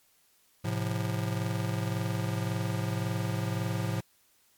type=chord; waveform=square; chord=F major; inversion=first; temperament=just; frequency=109.13 / 130.96 / 174.61 Hz; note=A2 / C3 / F3; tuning=-14 / +2 / 0 cents; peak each=-32 / -36 / -35 dBFS; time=0.64-4.01 s; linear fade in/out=10 ms; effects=white hiss -66 dBFS RMS until 4.57 s + MP3 96 kbps